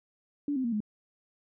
sine tone with pitch steps, 288.5 / 260 / 234.3 / 211.2 Hz, D4 / C4 / A#3 / G#3, -31 / -11 / +9 / +29 cents, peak -27 dBFS, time 0.48-0.804 s, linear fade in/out 2 ms, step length 81 ms, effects none

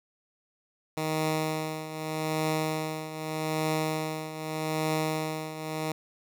10% pulse tone with tremolo, 156.7 Hz, D#3, 13 cents sharp, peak -17 dBFS, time 0.97-5.92 s, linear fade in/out 2 ms, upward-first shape triangle, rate 0.82 Hz, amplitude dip 75%, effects none

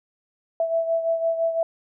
sine beating tone pair, 659.3 / 665.2 Hz, E5 / E5, 0 / +16 cents, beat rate 5.9 Hz, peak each -21 / -28 dBFS, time 0.6-1.63 s, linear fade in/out 2 ms, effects none

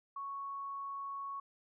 sine tone, 1108.7 Hz, C#6, in tune, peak -39 dBFS, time 0.16-1.4 s, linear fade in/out 5 ms, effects none

